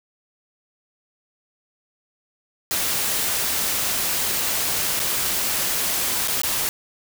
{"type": "noise with dropouts", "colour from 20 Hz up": "white", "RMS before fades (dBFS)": -23, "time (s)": [2.71, 6.69], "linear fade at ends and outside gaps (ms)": 0, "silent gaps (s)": [[4.994, 5], [6.275, 6.282], [6.417, 6.434]], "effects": []}